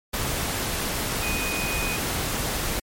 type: tone in noise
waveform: sine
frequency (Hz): 2489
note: D#7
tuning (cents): 0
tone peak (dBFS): -29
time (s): 1.22-1.97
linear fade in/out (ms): 10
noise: pink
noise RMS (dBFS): -27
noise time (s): 0.13-2.8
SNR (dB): -5
effects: MP3 64 kbps